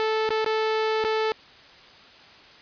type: tone with dropouts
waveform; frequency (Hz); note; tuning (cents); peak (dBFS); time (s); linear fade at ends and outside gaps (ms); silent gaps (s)
sawtooth; 438; A4; -8; -18; 0-1.32; 0; 0.291-0.305 / 0.445-0.462 / 1.04-1.047
effects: white hiss -49 dBFS RMS until 2.61 s + resampled to 11025 Hz